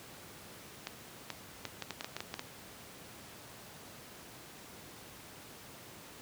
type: clicks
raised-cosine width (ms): 0.2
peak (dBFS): -20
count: 11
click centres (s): 0.871 / 1.303 / 1.653 / 1.823 / 1.907 / 2.009 / 2.045 / 2.166 / 2.205 / 2.341 / 2.394
effects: pink hiss -51 dBFS RMS until 6.21 s + high-pass 100 Hz 12 dB/octave